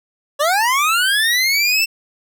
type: linear sweep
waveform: 25% pulse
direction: up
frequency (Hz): 554.4 to 2697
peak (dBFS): -10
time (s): 0.39-1.86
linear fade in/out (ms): 20
effects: none